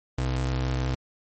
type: ring-modulated tone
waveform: square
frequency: 94.5 Hz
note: F#2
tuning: 37 cents sharp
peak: -22 dBFS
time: 0.18-0.95 s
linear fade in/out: 5 ms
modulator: 33.3 Hz
effects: MP3 32 kbps